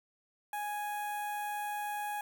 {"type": "tone with notch filter", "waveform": "sawtooth", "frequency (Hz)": 830.6, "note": "G#5", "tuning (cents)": 0, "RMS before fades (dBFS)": -37, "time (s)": [0.53, 2.21], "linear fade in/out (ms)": 2, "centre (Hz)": 4700, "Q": 0.58, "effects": []}